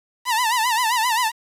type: tone with vibrato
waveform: sawtooth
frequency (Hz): 940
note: A#5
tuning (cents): +14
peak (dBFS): -14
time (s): 0.25-1.32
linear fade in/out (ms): 50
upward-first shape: sine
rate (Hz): 7.6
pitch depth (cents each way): 130
effects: resampled to 32000 Hz + 7-bit